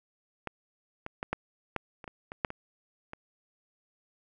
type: clicks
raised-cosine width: 0.5 ms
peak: -19 / -22 / -18 / -14 / -15 / -29 / -25 / -24 / -11 / -23 / -25 dBFS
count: 11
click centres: 0.473 / 1.064 / 1.229 / 1.33 / 1.763 / 2.042 / 2.078 / 2.319 / 2.448 / 2.504 / 3.134 s
effects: none